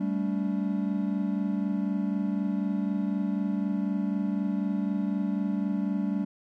triangle chord, G suspended second, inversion none, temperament equal with one note detuned, 196 / 220 / 286.5 Hz, G3 / A3 / D4, 0 / 0 / -43 cents, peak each -26 / -30 / -30 dBFS, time 0-6.25 s, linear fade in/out 10 ms, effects none

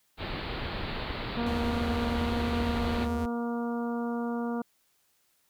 pink low-pass noise, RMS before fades -35 dBFS, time 0.17-3.08 s, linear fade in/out 50 ms, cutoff 4500 Hz, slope 96 dB/octave
harmonic tone, 236.2 Hz, A#3, 23 cents sharp, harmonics 1 / 2 / 3 / 4 / 5 / 6, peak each -30 / -36 / -40 / -42 / -44 / -46 dBFS, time 1.37-4.62 s, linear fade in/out 5 ms
square tone with vibrato, 77.78 Hz, D#2, in tune, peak -33 dBFS, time 1.46-3.26 s, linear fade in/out 5 ms, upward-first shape square, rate 11 Hz, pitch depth 150 cents each way
effects white hiss -70 dBFS RMS until 5.49 s

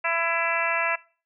harmonic tone, 334.1 Hz, E4, 23 cents sharp, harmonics 2 / 3 / 4 / 5 / 6 / 7 / 8, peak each -30 / -30 / -30 / -30 / -30 / -30 / -30 dBFS, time 0.04-0.96 s, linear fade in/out 10 ms, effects noise-tail reverb RT60 0.4 s tail -23 dB re dry

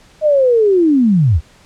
sine linear sweep, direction down, 627 to 61.74 Hz, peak -8 dBFS, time 0.21-1.41 s, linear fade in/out 50 ms, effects pink hiss -47 dBFS RMS until 1.65 s + low-pass 8000 Hz 12 dB/octave

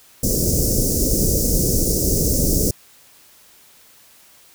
pink band-stop noise, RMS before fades -18 dBFS, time 0.23-2.71 s, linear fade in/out 5 ms, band 540 to 5300 Hz, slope 48 dB/octave, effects white hiss -50 dBFS RMS until 4.54 s

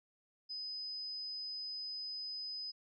sine tone, 5020 Hz, D#8, 15 cents sharp, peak -40 dBFS, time 0.49-2.72 s, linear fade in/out 20 ms, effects none

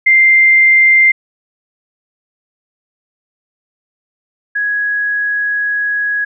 sine tone pair in turn, 2093 / 1666.6 Hz, C7 / G#6, 0 / +6 cents, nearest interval major third, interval 394 cents, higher first, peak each -5 / -13 dBFS, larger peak first, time 0.06-1.12 / 4.55-6.25 s, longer second, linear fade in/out 10 ms, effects none

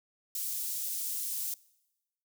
white high-pass noise, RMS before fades -35 dBFS, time 0.35-1.54 s, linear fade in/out 2 ms, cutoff 6600 Hz, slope 12 dB/octave, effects noise-tail reverb RT60 1.0 s tail -23 dB re dry

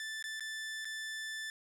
sawtooth tone with dropouts, 1760 Hz, A6, in tune, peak -35 dBFS, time 0-1.5 s, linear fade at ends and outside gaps 1 ms, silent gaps 0.226-0.24 / 0.397-0.406 / 0.847-0.853 s, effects low-pass 10000 Hz 12 dB/octave

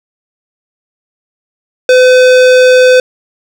sine tone with hard clipping, 507 Hz, B4, 45 cents sharp, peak -4 dBFS, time 1.89-3 s, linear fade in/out 2 ms, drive 18 dB, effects none

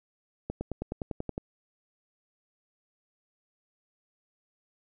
accelerating click train, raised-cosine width 2 ms, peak -19 dBFS, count 10, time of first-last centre 0.5-1.379 s, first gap 110 ms, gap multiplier 0.97, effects none

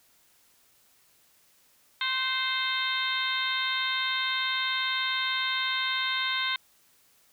harmonic tone with a mistuned harmonic, 523.3 Hz, C5, in tune, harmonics 2 / 3 / 4 / 5 / 6 / 7 / 8, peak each -34 / -33 / -32 / -39 / -36 / -31 / -39 dBFS, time 2.01-6.56 s, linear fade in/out 2 ms, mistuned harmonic 3, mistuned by -27 cents, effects white hiss -63 dBFS RMS until 7.32 s

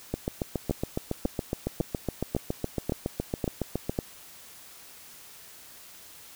two click trains, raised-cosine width 2 ms, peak -14 / -13 dBFS, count 28 / 7, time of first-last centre 0.14-3.895 / 0.71-3.989 s, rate 7.19 / 1.83 Hz, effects white hiss -49 dBFS RMS until 6.35 s

